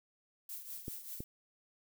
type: noise with tremolo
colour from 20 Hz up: violet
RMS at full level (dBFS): -43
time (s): 0.49-1.24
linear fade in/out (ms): 2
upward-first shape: triangle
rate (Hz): 5.1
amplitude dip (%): 70
type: clicks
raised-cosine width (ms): 3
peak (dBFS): -28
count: 2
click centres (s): 0.881 / 1.205
effects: none